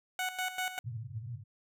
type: tone with tremolo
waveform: 15% pulse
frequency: 740 Hz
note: F#5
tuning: in tune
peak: -25 dBFS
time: 0.19-0.79 s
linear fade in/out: 2 ms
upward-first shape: square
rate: 5.1 Hz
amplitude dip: 70%
type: band-pass noise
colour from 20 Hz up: pink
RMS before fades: -41 dBFS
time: 0.84-1.44 s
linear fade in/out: 10 ms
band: 100 to 130 Hz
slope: 96 dB/octave
effects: none